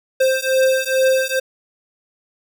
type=beating tone pair; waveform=square; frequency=523.3 / 525.6 Hz; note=C5 / C5; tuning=0 / +8 cents; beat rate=2.3 Hz; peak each=-18 dBFS; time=0.2-1.4 s; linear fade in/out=10 ms; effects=none